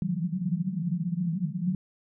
pink band-pass noise, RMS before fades -29 dBFS, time 0.02-1.75 s, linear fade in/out 2 ms, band 160 to 190 Hz, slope 96 dB/octave, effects none

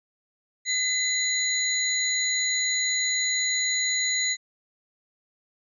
sine tone cluster, 2020 / 4016 / 6790 Hz, B6 / B7 / G#8, +39 / +28 / +37 cents, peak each -27 dBFS, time 0.65-4.37 s, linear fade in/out 50 ms, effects none

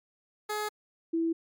15% pulse / sine tone pair in turn, 422.6 / 329.8 Hz, G#4 / E4, +30 / +1 cents, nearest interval major third, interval 429 cents, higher first, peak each -24 / -25 dBFS, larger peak first, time 0.49-0.69 / 1.13-1.33 s, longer neither, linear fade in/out 10 ms, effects MP3 96 kbps

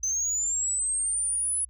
sine linear sweep, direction up, 6120 to 10260 Hz, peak -23 dBFS, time 0.03-1.65 s, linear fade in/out 5 ms, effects tanh soft clip ceiling -22 dBFS + added 60 Hz sine -49 dBFS peak until 1.69 s

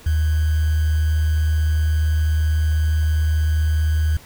sine tone with sample-and-hold, 77.78 Hz, D#2, in tune, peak -15 dBFS, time 0.06-4.17 s, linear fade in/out 5 ms, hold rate 1575 Hz, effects pink hiss -45 dBFS RMS until 4.25 s

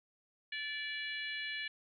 harmonic tone with a mistuned harmonic, 581 Hz, D5, 19 cents flat, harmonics 3 / 4 / 5 / 6 / 7, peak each -41 / -43 / -45 / -47 / -48 dBFS, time 0.52-1.68 s, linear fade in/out 5 ms, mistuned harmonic 6, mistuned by -43 cents, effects none

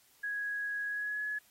sine tone with pitch glide, 1661.2 to 1695.1 Hz, G#6 to G#6, 0 to +35 cents, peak -33 dBFS, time 0.23-1.39 s, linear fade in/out 10 ms, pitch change +35 cents, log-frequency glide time 0.87-1.23 s, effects white hiss -65 dBFS RMS until 1.5 s + AAC 48 kbps

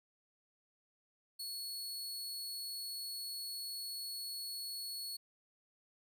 sawtooth tone, 4377 Hz, C#8, 23 cents flat, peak -38 dBFS, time 1.39-5.17 s, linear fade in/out 10 ms, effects none

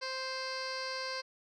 15% pulse tone with low-pass filter, 523.3 Hz, C5, in tune, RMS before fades -38 dBFS, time 0.01-1.22 s, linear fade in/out 20 ms, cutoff 4500 Hz, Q 4.7, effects none

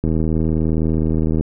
click train, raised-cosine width 3 ms, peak -7 dBFS, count 110, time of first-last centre 0.04-1.409 s, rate 79.6 Hz, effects none

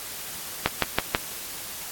click train, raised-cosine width 0.3 ms, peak -3 dBFS, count 4, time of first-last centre 0.66-1.149 s, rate 6.14 Hz, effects white hiss -36 dBFS RMS until 1.91 s + AAC 64 kbps

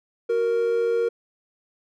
triangle tone pair together, 371.4 / 466.2 Hz, F#4 / A#4, +7 / 0 cents, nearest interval major third, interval 393 cents, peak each -27 / -18 dBFS, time 0.29-1.09 s, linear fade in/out 10 ms, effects none

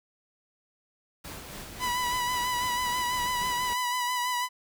pink noise with tremolo, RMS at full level -40 dBFS, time 1.24-3.74 s, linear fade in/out 10 ms, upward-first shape sine, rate 3.7 Hz, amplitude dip 35%
sawtooth tone with vibrato, 987.8 Hz, B5, in tune, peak -23 dBFS, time 1.79-4.49 s, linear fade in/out 50 ms, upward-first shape sine, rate 6.1 Hz, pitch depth 31 cents each way
effects none

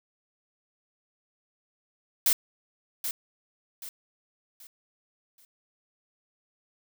blue noise with echo, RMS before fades -22 dBFS, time 2.26-2.33 s, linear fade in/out 2 ms, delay 780 ms, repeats 4, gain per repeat -9 dB, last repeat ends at 5.45 s, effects none

